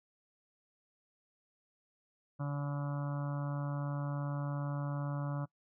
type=harmonic tone; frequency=143.3 Hz; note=D3; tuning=42 cents flat; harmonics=1 / 2 / 4 / 5 / 6 / 7 / 8 / 9 / 10; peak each=-34 / -44 / -46 / -53 / -54 / -51 / -51 / -52 / -55 dBFS; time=2.39-5.46 s; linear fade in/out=20 ms; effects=noise-tail reverb RT60 0.1 s tail -23 dB re dry